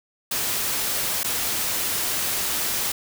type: noise with dropouts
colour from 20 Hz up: white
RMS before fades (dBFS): -25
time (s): 0.31-2.92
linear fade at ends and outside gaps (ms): 5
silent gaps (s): 1.233-1.243
effects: none